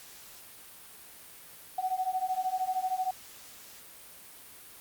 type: beating tone pair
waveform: sine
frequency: 740 / 753 Hz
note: F#5 / F#5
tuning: 0 / +30 cents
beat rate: 13 Hz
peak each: -32 / -31 dBFS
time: 1.78-3.11 s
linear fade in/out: 5 ms
effects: white hiss -50 dBFS RMS until 4.8 s + Opus 48 kbps